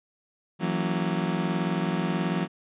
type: chord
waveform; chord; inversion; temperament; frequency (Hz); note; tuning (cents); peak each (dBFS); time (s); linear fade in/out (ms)
35% pulse; F# dominant seventh; third; just; 166.5 / 185 / 231.2 / 277.5; E3 / F#3 / A#3 / C#4; +18 / 0 / -14 / +2; -27 / -27 / -32 / -33; 0.59-2.48; 50
effects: resampled to 8000 Hz